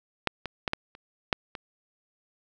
clicks, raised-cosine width 0.3 ms, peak -7 / -17 / -11 / -10 / -30 / -6 / -20 dBFS, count 7, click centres 0.273 / 0.457 / 0.678 / 0.734 / 0.951 / 1.328 / 1.552 s, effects none

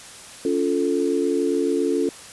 sine chord, Db augmented, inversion none, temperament equal with one note detuned, 282 / 349.2 / 440 Hz, Db4 / F4 / A4, +30 / 0 / 0 cents, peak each -23 dBFS, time 0.45-2.09 s, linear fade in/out 2 ms, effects white hiss -41 dBFS RMS until 2.32 s + resampled to 24000 Hz

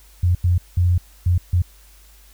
sine tone bursts at uneven times, 88.6 Hz, F2, 25 cents sharp, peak -13 dBFS, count 5, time 0.23-0.35 / 0.44-0.58 / 0.77-0.98 / 1.26-1.38 / 1.53-1.62 s, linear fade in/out 5 ms, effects added 50 Hz sine -47 dBFS peak until 2.33 s + white hiss -52 dBFS RMS until 2.33 s

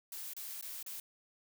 blue noise with dropouts, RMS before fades -44 dBFS, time 0.12-1 s, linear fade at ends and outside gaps 2 ms, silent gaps 0.335-0.365 / 0.612-0.625 / 0.828-0.862 s, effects none

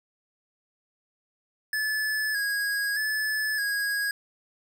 square tone with vibrato, 1689 Hz, G#6, 29 cents sharp, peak -26 dBFS, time 1.73-4.11 s, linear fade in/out 2 ms, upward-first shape square, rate 0.81 Hz, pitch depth 42 cents each way, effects none

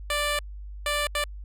10% pulse tone bursts at uneven times, 587.3 Hz, D5, in tune, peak -16 dBFS, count 3, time 0.1-0.39 / 0.86-1.07 / 1.15-1.24 s, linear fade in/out 2 ms, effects added 50 Hz sine -36 dBFS peak until 1.44 s + resampled to 32000 Hz

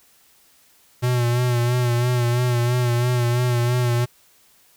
square tone with vibrato, 121.9 Hz, B2, 22 cents flat, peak -18 dBFS, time 1.02-4.06 s, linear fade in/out 20 ms, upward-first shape sine, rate 3 Hz, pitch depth 42 cents each way, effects white hiss -56 dBFS RMS until 4.76 s

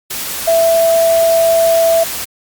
sine tone in noise, 663 Hz, E5, 10 cents sharp, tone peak -8 dBFS, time 0.47-2.04 s, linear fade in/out 10 ms, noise white, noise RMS -22 dBFS, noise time 0.1-2.25 s, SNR +11 dB, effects Opus 48 kbps

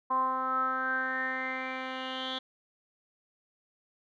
10% pulse tone with low-pass filter sweep, 260 Hz, C4, 11 cents flat, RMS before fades -32 dBFS, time 0.1-2.39 s, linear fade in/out 10 ms, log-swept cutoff 1000 to 3400 Hz, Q 9.9, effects none

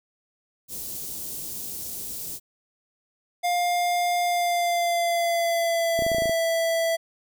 white band-stop noise, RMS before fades -34 dBFS, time 0.68-2.4 s, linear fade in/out 50 ms, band 410 to 6100 Hz, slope 12 dB/octave
square tone with pitch glide, 705 to 661.6 Hz, F5 to E5, +16 to +6 cents, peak -22 dBFS, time 3.43-6.97 s, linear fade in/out 20 ms, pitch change -110 cents, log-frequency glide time 4.23-6.22 s
clicks, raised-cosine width 2 ms, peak -18 dBFS, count 9, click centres 5.991 / 6.022 / 6.065 / 6.117 / 6.147 / 6.184 / 6.221 / 6.257 / 6.295 s
effects none

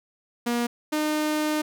sawtooth tone pair in turn, 238.5 / 304.9 Hz, A#3 / D#4, +40 / -35 cents, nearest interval major third, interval 425 cents, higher second, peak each -19 / -19 dBFS, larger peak neither, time 0.46-0.67 / 0.92-1.62 s, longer second, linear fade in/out 10 ms, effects none

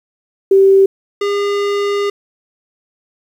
sine / square tone pair in turn, 388.7 / 405.2 Hz, G4 / G#4, -15 / -43 cents, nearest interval minor second, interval 72 cents, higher second, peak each -5 / -15 dBFS, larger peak first, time 0.51-0.86 / 1.21-2.1 s, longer second, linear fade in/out 5 ms, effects low-pass 5000 Hz 12 dB/octave + 7-bit

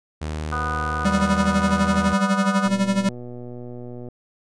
sawtooth tone with pitch glide, 77.1 to 80.37 Hz, D#2 to E2, -15 to -43 cents, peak -22 dBFS, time 0.21-2.14 s, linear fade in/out 10 ms, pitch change +72 cents, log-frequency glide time 0.99-1.81 s
harmonic tone, 246.9 Hz, B3, in tune, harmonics 2 / 3 / 4 / 5 / 6, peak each -37 / -34 / -33 / -26 / -30 dBFS, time 0.52-2.68 s, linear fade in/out 5 ms
square tone with tremolo, 195.6 Hz, G3, 4 cents flat, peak -16 dBFS, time 1.05-3.09 s, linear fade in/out 2 ms, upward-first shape sine, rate 12 Hz, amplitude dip 75%
click train, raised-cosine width 2 ms, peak -24 dBFS, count 175, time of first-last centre 2.66-4.086 s, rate 122 Hz
effects resampled to 22050 Hz

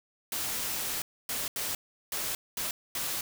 white noise bursts at uneven times, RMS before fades -33 dBFS, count 6, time 0.32-1.02 / 1.29-1.48 / 1.56-1.75 / 2.12-2.35 / 2.57-2.71 / 2.95-3.21 s, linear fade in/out 2 ms, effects none

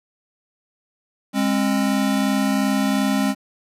square tone pair together, 204.4 / 267.2 Hz, G#3 / C4, -27 / +36 cents, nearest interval perfect fourth, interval 463 cents, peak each -21 dBFS, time 1.33-3.35 s, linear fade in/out 50 ms, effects resampled to 32000 Hz + 8-bit

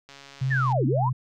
click train, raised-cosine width 0.2 ms, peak -28 dBFS, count 89, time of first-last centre 0.09-0.723 s, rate 139 Hz
sine tone with vibrato, 130 Hz, C3, 11 cents flat, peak -22 dBFS, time 0.41-1.13 s, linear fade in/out 10 ms, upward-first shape triangle, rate 2.6 Hz, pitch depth 37 cents each way
sine linear two-way sweep, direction down then up, 1864.7 to 221 to 1070 Hz, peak -23 dBFS, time 0.5-1.1 s, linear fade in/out 20 ms, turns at 0.86 s
effects none

